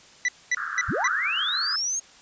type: tone bursts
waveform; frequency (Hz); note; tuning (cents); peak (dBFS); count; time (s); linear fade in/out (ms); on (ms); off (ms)
45% pulse; 1975.5; B6; 0; -20; 4; 0.25-1.076; 2; 34; 230
type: band-pass noise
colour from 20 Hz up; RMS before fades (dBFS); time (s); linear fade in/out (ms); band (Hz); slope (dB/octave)
white; -31; 0.57-1.76; 2; 1200 to 1700; 96
type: linear sweep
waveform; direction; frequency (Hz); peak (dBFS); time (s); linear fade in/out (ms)
sine; up; 34.65 to 6610; -24; 0.88-2; 10
effects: white hiss -51 dBFS RMS until 2.21 s + resampled to 16000 Hz